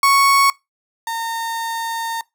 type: tone pair in turn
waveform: 35% pulse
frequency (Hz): 1108.7 / 914.4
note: C#6 / A#5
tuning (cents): 0 / -34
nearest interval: minor third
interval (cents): 334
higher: first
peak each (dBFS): -9 / -20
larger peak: first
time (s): 0.03-0.5 / 1.07-2.21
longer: second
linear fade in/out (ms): 2
effects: noise-tail reverb RT60 0.2 s tail -22 dB re dry